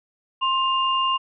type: tone pair together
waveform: sine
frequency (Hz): 1055 / 2807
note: C6 / F7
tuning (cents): +14 / +8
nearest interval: octave + perfect fourth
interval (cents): 1694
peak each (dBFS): -20 / -24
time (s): 0.41-1.18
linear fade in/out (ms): 20
effects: none